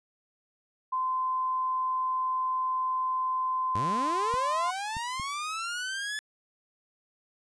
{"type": "tone", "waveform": "sine", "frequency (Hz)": 1031, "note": "C6", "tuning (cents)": -26, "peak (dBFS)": -26, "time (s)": [0.92, 4.71], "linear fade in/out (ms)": 10}
{"type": "linear sweep", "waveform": "sawtooth", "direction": "up", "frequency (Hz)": [87.31, 1734], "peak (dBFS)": -28, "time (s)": [3.75, 6.19], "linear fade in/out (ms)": 0}
{"type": "clicks", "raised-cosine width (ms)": 5, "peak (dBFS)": -28, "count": 3, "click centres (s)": [4.34, 4.968, 5.198]}
{"effects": ["resampled to 22050 Hz"]}